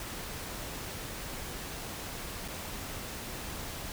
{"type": "noise with dropouts", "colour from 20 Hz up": "pink", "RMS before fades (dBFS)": -40, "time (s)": [0, 3.92], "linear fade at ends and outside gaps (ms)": 1, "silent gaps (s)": [2.479, 2.483], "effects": []}